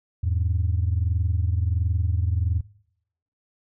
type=tone pair together; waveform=sine; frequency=82.41 / 103.83 Hz; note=E2 / G#2; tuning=0 / 0 cents; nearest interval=major third; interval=400 cents; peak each=-21 / -24 dBFS; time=0.23-2.61 s; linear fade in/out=10 ms; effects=noise-tail reverb RT60 0.8 s tail -25 dB re dry + tanh soft clip ceiling -14 dBFS